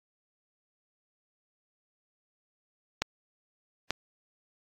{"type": "clicks", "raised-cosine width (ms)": 0.2, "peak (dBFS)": -9, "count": 2, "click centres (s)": [3.02, 3.906], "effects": ["AAC 64 kbps"]}